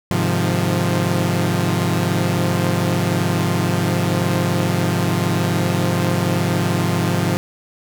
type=chord; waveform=sawtooth; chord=F minor seventh; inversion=first; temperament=equal with one note detuned; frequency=103.83 / 130.81 / 153.69 / 174.61 Hz; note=Ab2 / C3 / Eb3 / F3; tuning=0 / 0 / -21 / 0 cents; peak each=-18 / -19 / -21 / -16 dBFS; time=0.11-7.37 s; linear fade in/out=0 ms; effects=none